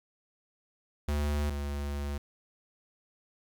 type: tone pair in turn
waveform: square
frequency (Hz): 73.42 / 71.62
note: D2 / D2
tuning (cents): 0 / -43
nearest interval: unison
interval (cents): 43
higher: first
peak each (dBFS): -28 / -33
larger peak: first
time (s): 1.08-1.5 / 1.5-2.18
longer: second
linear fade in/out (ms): 5
effects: 10-bit